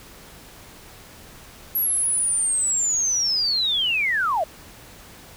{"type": "linear sweep", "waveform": "sine", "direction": "down", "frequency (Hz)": [11690, 587.3], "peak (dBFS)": -19, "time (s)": [1.75, 4.44], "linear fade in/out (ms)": 5, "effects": ["pink hiss -45 dBFS RMS until 5.36 s"]}